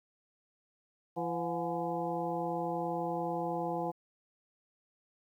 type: harmonic tone with a mistuned harmonic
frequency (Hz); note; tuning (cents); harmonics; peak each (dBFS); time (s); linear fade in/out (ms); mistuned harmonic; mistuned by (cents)
169.1; E3; +44; 1 / 2 / 3 / 4 / 5 / 6; -40 / -38 / -38 / -38 / -38 / -46; 1.16-3.92; 20; 4; +93
effects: 11-bit